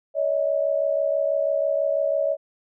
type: tone pair together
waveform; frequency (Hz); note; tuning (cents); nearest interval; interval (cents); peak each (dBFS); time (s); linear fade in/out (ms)
sine; 566 / 632.1; C#5 / D#5; +36 / +27; major second; 191; -22 / -23; 0.14-2.37; 50
effects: none